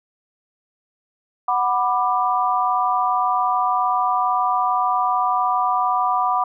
sine chord, B minor, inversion second, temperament just, 740.8 / 987.8 / 1185.3 Hz, F#5 / B5 / D6, +2 / 0 / +16 cents, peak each -21 dBFS, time 1.48-6.44 s, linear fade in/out 5 ms, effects none

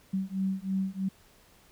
sine beating tone pair, 189.9 / 193 Hz, F#3 / G3, +45 / -27 cents, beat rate 3.1 Hz, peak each -31 dBFS, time 0.13-1.09 s, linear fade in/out 10 ms, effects pink hiss -60 dBFS RMS until 1.71 s

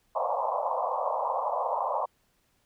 white band-pass noise, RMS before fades -29 dBFS, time 0.15-2.06 s, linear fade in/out 10 ms, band 500 to 1100 Hz, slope 96 dB/octave, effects pink hiss -70 dBFS RMS until 2.65 s

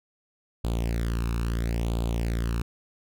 sawtooth tone with flanger, 57.5 Hz, A#1, 23 cents flat, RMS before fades -27 dBFS, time 0.64-2.62 s, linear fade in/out 5 ms, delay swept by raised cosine 0.26 to 0.77 ms, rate 0.74 Hz, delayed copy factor +0.75, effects none

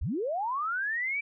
sine linear sweep, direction up, 37.25 to 2342 Hz, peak -28 dBFS, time 0.01-1.21 s, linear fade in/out 10 ms, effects none

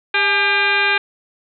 harmonic tone with a mistuned harmonic, 400 Hz, G4, 35 cents sharp, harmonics 1 / 2 / 3 / 4 / 5 / 6 / 7 / 8 / 9 / 10, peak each -26 / -24 / -26 / -18 / -26 / -18 / -27 / -29 / -27 / -30 dBFS, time 0.14-0.98 s, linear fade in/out 5 ms, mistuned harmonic 2, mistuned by +89 cents, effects none

